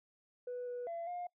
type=tone with pitch steps; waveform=sine; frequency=492.9 / 489.3 / 677 / 709 Hz; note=B4 / B4 / E5 / F5; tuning=-3 / -16 / +46 / +26 cents; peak=-37 dBFS; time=0.47-1.27 s; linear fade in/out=5 ms; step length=200 ms; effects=noise-tail reverb RT60 0.1 s tail -24 dB re dry + tanh soft clip ceiling -36 dBFS